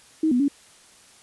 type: tone with pitch steps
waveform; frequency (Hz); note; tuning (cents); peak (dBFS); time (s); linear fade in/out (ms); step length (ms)
sine; 315.9 / 246.3 / 282.5; D#4 / B3 / C#4; +26 / -5 / +33; -17; 0.23-0.482; 5; 84
effects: white hiss -52 dBFS RMS until 1.22 s + resampled to 24000 Hz